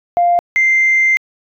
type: tone pair in turn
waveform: sine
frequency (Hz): 698 / 2088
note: F5 / C7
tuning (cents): -1 / -4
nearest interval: octave + perfect fifth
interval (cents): 1897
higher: second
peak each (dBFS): -8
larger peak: neither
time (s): 0.17-0.39 / 0.56-1.17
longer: second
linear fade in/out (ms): 0
effects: tanh soft clip ceiling -5 dBFS